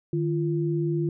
sine tone pair together, 152.7 / 342.8 Hz, D#3 / F4, -32 / -32 cents, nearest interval octave + major second, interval 1400 cents, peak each -25 / -26 dBFS, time 0.13-1.09 s, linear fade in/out 2 ms, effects none

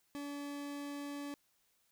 40% pulse tone, 286.2 Hz, D4, 45 cents flat, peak -40 dBFS, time 0.15-1.34 s, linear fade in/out 0 ms, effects white hiss -75 dBFS RMS until 1.91 s

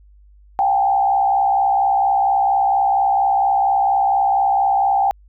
sine tone with frequency modulation, 791 Hz, G5, 15 cents sharp, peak -13 dBFS, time 0.59-5.11 s, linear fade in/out 0 ms, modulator 64.3 Hz, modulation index 0.83, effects added 50 Hz sine -45 dBFS peak until 5.28 s

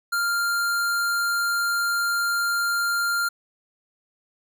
square tone, 1395 Hz, F6, 2 cents flat, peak -22 dBFS, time 0.12-3.29 s, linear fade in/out 10 ms, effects none

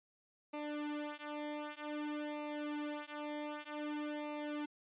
sawtooth tone with flanger, 297.5 Hz, D4, 22 cents sharp, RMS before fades -42 dBFS, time 0.53-4.66 s, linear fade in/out 10 ms, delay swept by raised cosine 0.61 to 4.11 ms, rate 0.53 Hz, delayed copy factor -1, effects resampled to 8000 Hz

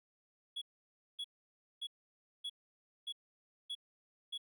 triangle tone bursts, 3363 Hz, G#7, 21 cents sharp, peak -37 dBFS, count 7, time 0.56-4.379 s, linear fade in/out 10 ms, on 57 ms, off 570 ms, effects none

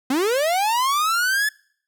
45% pulse linear sweep, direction up, 246.8 to 1738 Hz, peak -18 dBFS, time 0.1-1.49 s, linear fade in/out 5 ms, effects noise-tail reverb RT60 0.6 s tail -26 dB re dry

